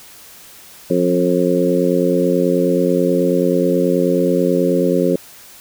harmonic tone with a mistuned harmonic, 89.3 Hz, F2, 39 cents sharp, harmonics 2 / 3 / 4 / 5 / 6, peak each -19 / -19 / -19 / -19 / -19 dBFS, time 0.9-5.16 s, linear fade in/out 5 ms, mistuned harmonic 2, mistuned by -19 cents, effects white hiss -41 dBFS RMS until 5.6 s

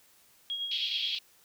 sine tone with tremolo, 3283 Hz, G#7, 21 cents flat, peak -30 dBFS, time 0.5-1.15 s, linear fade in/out 0 ms, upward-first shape sine, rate 9.5 Hz, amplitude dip 45%
pink band-pass noise, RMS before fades -35 dBFS, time 0.71-1.19 s, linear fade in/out 5 ms, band 2700 to 4400 Hz, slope 48 dB/octave
effects white hiss -62 dBFS RMS until 1.44 s

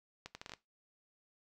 accelerating click train, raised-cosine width 0.2 ms, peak -27 dBFS, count 7, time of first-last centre 0.26-0.537 s, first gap 90 ms, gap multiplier 0.72, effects noise-tail reverb RT60 0.2 s tail -18 dB re dry

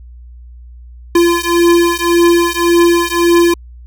square beating tone pair, 342.2 / 344 Hz, F4 / F4, -35 / -26 cents, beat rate 1.8 Hz, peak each -12 dBFS, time 1.15-3.54 s, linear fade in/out 5 ms, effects added 60 Hz sine -32 dBFS peak until 3.86 s

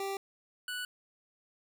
25% pulse tone pair in turn, 392 / 1480 Hz, G4 / F#6, 0 / 0 cents, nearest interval octave + major seventh, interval 2300 cents, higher second, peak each -30 / -32 dBFS, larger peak first, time 0-0.17 / 0.68-0.85 s, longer neither, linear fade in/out 2 ms, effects none

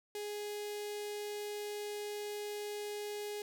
sawtooth tone with notch filter, 415.3 Hz, G#4, in tune, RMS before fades -41 dBFS, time 0.15-3.42 s, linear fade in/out 2 ms, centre 1200 Hz, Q 0.85, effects none

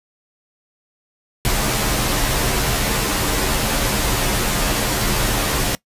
pink noise with comb filter, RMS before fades -19 dBFS, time 1.45-5.75 s, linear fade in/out 0 ms, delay 12 ms, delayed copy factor -0.75, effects noise-tail reverb RT60 0.1 s tail -21 dB re dry + resampled to 32000 Hz

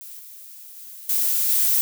violet noise with level steps, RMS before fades -39 / -42 / -40 / -21 / -19 dBFS, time 0.01-1.81 s, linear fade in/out 0 ms, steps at 0.19 / 0.76 / 1.09 / 1.49 s, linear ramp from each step 5 ms, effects none

